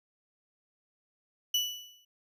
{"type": "tone with exponential decay", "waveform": "35% pulse", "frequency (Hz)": 2960, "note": "F#7", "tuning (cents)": 0, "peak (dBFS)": -22, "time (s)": [1.54, 2.05], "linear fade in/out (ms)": 5, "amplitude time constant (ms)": 110, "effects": []}